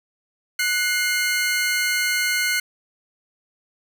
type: tone pair together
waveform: sawtooth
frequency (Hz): 1480 / 2120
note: F#6 / C7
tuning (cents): 0 / +22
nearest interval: tritone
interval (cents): 622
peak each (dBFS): -20 / -18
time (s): 0.59-2.6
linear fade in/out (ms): 5
effects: none